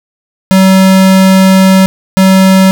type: tone pair in turn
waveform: square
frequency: 190 / 190 Hz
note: F#3 / F#3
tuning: +46 / +46 cents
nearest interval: unison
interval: 0 cents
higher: neither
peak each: -3 dBFS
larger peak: neither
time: 0.51-1.86 / 2.17-2.71 s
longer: first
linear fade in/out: 0 ms
effects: none